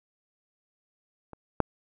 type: clicks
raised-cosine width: 1 ms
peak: -28 / -7 dBFS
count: 2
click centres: 1.333 / 1.603 s
effects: none